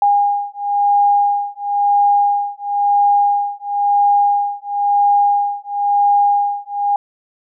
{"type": "beating tone pair", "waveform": "sine", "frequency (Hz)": [813, 813.98], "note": ["G#5", "G#5"], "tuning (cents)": [-37, -35], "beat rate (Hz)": 0.98, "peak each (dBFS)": -15, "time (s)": [0.02, 6.96], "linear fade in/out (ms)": 2, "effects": []}